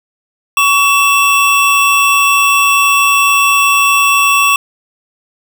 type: tone pair together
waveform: square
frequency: 1123.9 / 2673 Hz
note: C#6 / E7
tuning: +24 / +23 cents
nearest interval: octave + minor third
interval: 1499 cents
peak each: -11 dBFS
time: 0.57-4.56 s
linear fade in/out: 2 ms
effects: none